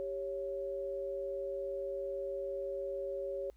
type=tone pair together; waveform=sine; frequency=392 / 554.4 Hz; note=G4 / C#5; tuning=0 / 0 cents; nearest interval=tritone; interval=600 cents; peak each=-40 / -37 dBFS; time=0-3.5 s; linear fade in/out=0 ms; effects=added 54 Hz sine -59 dBFS peak until 3.56 s + pink hiss -75 dBFS RMS until 3.56 s